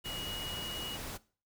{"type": "tone in noise", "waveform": "sine", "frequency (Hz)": 2900, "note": "F#7", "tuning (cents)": -35, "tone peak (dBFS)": -40, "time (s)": [0.04, 0.97], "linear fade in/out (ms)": 20, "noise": "pink", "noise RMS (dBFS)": -42, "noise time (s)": [0.04, 1.18], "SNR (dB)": -1, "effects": ["noise-tail reverb RT60 0.4 s tail -20 dB re dry"]}